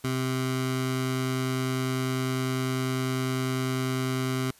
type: tone with notch filter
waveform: 15% pulse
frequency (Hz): 130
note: C3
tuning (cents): -11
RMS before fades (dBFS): -28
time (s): 0.04-4.51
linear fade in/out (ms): 5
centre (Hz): 530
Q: 1.8
effects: white hiss -57 dBFS RMS until 4.59 s + resampled to 32000 Hz